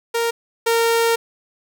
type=tone pair in turn; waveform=sawtooth; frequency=464.9 / 460.9 Hz; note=A#4 / A#4; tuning=-5 / -20 cents; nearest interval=unison; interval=15 cents; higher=first; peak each=-14 / -11 dBFS; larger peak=second; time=0.14-0.31 / 0.66-1.16 s; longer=second; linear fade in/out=10 ms; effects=none

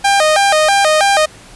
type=tone with vibrato; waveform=sawtooth; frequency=702 Hz; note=F5; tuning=9 cents sharp; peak=-5 dBFS; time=0.04-1.26 s; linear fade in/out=10 ms; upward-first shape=square; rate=3.1 Hz; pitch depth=220 cents each way; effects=pink hiss -39 dBFS RMS until 1.55 s + resampled to 24000 Hz

